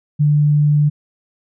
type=tone; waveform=sine; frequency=148 Hz; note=D3; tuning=14 cents sharp; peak=-10 dBFS; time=0.19-0.9 s; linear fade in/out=20 ms; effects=none